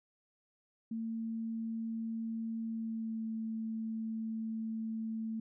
sine tone with pitch glide, 225.7 to 222.6 Hz, A3 to A3, +44 to +20 cents, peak -35 dBFS, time 0.91-5.4 s, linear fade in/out 5 ms, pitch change -24 cents, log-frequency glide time 2.66-3.27 s, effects none

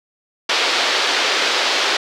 white band-pass noise, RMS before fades -18 dBFS, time 0.49-1.97 s, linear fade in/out 5 ms, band 330 to 4600 Hz, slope 24 dB/octave, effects none

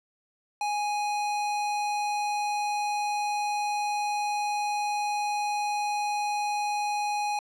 square tone, 830 Hz, G#5, 1 cent flat, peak -27 dBFS, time 0.61-7.39 s, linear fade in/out 2 ms, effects low-pass 8000 Hz 12 dB/octave

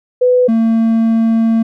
sine / triangle tone pair in turn, 499 / 226.2 Hz, B4 / A3, +18 / +48 cents, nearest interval octave + major second, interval 1370 cents, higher first, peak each -7 dBFS, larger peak neither, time 0.21-0.48 / 0.48-1.63 s, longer second, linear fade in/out 10 ms, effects none

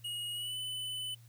square tone with pitch glide, 2884 to 3008 Hz, F#7 to F#7, -45 to +28 cents, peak -37 dBFS, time 0.04-1.15 s, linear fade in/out 10 ms, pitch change +73 cents, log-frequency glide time 0.33-0.56 s, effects added 116 Hz sine -54 dBFS peak until 1.28 s + white hiss -66 dBFS RMS until 1.28 s

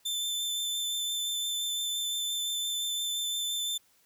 sawtooth tone with vibrato, 3542 Hz, A7, 11 cents sharp, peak -27 dBFS, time 0.05-3.78 s, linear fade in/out 10 ms, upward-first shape triangle, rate 5.8 Hz, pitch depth 14 cents each way, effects white hiss -66 dBFS RMS until 4.05 s

